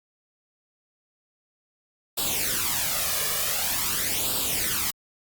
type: noise with flanger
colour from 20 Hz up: white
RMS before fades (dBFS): -26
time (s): 2.17-4.91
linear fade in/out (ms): 10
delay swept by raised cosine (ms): 0.24 to 1.74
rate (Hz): 0.46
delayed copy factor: +0.7
effects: Opus 48 kbps